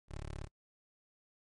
15% pulse tone, 35.97 Hz, D1, 35 cents flat, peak -35 dBFS, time 0.08-0.49 s, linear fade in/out 50 ms, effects noise-tail reverb RT60 0.1 s tail -26 dB re dry + MP3 48 kbps

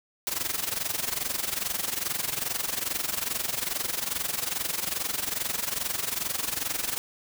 white noise with amplitude modulation, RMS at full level -27 dBFS, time 0.27-6.98 s, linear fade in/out 0 ms, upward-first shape sine, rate 22.4 Hz, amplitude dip 80%, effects none

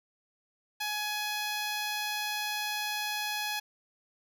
10% pulse tone, 840 Hz, G#5, 19 cents sharp, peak -23 dBFS, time 0.8-3.6 s, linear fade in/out 10 ms, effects none

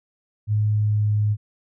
sine tone with pitch glide, 106 to 105.21 Hz, G#2 to G#2, +36 to +23 cents, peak -17 dBFS, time 0.47-1.37 s, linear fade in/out 50 ms, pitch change -13 cents, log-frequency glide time 0.71-1.05 s, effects none

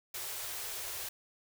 white band-stop noise, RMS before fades -40 dBFS, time 0.14-1.09 s, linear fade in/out 5 ms, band 140 to 340 Hz, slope 96 dB/octave, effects none

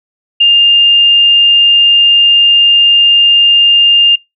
sine tone, 2808 Hz, F7, 9 cents sharp, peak -3 dBFS, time 0.4-4.16 s, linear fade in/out 10 ms, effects noise-tail reverb RT60 0.2 s tail -25 dB re dry

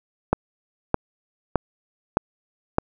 click train, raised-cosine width 1 ms, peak -3 dBFS, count 5, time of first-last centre 0.33-2.784 s, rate 1.63 Hz, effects none

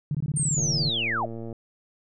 sine tone bursts, 146.83 Hz, D3, in tune, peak -23 dBFS, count 14, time 0.11-0.888 s, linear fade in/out 2 ms, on 37 ms, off 20 ms
sine linear sweep, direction down, 8870 to 528 Hz, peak -24 dBFS, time 0.36-1.26 s, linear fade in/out 10 ms
click train, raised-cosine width 2 ms, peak -24 dBFS, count 109, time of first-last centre 0.58-1.527 s, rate 114 Hz
effects none

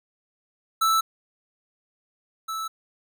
square tone pair in turn, 1318.5 / 1312.3 Hz, E6 / E6, 0 / -8 cents, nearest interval unison, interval 8 cents, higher first, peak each -19 / -29 dBFS, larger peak first, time 0.81-1.01 / 2.48-2.68 s, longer neither, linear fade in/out 10 ms, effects none

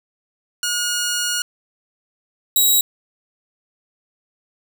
10% pulse tone pair in turn, 1440 / 3855 Hz, F#6 / B7, -47 / -43 cents, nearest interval octave + perfect fourth, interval 1704 cents, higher second, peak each -11 / -5 dBFS, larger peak second, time 0.63-1.42 / 2.56-2.81 s, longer first, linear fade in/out 2 ms, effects none

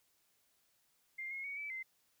sine tone with pitch steps, 2106 / 2160 / 2239 / 2306 / 2072 Hz, C7 / C#7 / C#7 / D7 / C7, +11 / -45 / +17 / -32 / -17 cents, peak -40 dBFS, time 1.18-1.83 s, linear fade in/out 10 ms, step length 130 ms, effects white hiss -75 dBFS RMS until 2.2 s

